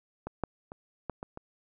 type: clicks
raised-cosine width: 1 ms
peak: -22 / -15 / -28 / -19 / -24 / -27 dBFS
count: 6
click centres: 0.27 / 0.437 / 0.719 / 1.097 / 1.229 / 1.374 s
effects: none